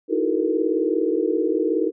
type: tone cluster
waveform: sine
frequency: 310.2 / 329.1 / 369.9 / 435.1 / 472.5 Hz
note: D#4 / E4 / F#4 / A4 / A#4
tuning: -5 / -3 / 0 / -19 / +23 cents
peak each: -25 dBFS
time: 0.08-1.92 s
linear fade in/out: 50 ms
effects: none